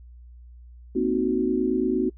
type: chord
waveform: sine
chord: C half-diminished seventh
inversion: third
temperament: equal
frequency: 233.1 / 261.6 / 311.1 / 370 Hz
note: Bb3 / C4 / Eb4 / Gb4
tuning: 0 / 0 / 0 / 0 cents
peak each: -28 / -25 / -28 / -24 dBFS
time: 0.95-2.1 s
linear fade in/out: 10 ms
effects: noise-tail reverb RT60 0.1 s tail -23 dB re dry + added 60 Hz sine -43 dBFS peak until 2.17 s